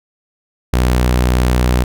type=tone; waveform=sawtooth; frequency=61.8 Hz; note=B1; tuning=2 cents sharp; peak=-7 dBFS; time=0.73-1.84 s; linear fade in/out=5 ms; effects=none